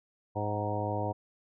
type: harmonic tone with a mistuned harmonic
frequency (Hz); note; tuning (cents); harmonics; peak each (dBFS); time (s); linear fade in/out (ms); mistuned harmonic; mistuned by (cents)
103.83; G#2; 0; 1 / 2 / 3 / 4 / 5 / 6 / 7 / 8 / 9; -34 / -42 / -39 / -41 / -37 / -39 / -37 / -46 / -38; 0.35-1.13; 20; 7; +41
effects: none